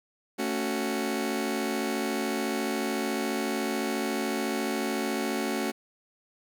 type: chord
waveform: sawtooth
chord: F# minor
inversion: first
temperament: just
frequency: 222 / 277.5 / 370 Hz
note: A3 / C#4 / F#4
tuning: +16 / +2 / 0 cents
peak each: -28 dBFS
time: 0.38-5.72 s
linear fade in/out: 20 ms
effects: 10-bit